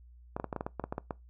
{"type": "clicks", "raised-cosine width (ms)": 1, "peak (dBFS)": -20, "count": 12, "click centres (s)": [0.365, 0.399, 0.443, 0.528, 0.563, 0.609, 0.665, 0.797, 0.84, 0.925, 0.981, 1.108], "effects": ["noise-tail reverb RT60 0.2 s tail -22 dB re dry", "added 60 Hz sine -52 dBFS peak until 1.29 s"]}